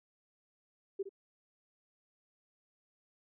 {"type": "tone with echo", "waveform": "sine", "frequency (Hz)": 392, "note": "G4", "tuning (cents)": 0, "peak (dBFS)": -32, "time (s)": [0.99, 1.03], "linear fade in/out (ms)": 10, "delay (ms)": 63, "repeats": 1, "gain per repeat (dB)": -10, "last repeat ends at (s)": 1.093, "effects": []}